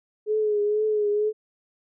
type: tone with vibrato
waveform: sine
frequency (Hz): 422.2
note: G#4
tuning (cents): +29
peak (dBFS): -20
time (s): 0.26-1.33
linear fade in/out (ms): 50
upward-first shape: triangle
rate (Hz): 2.1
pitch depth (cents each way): 48
effects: none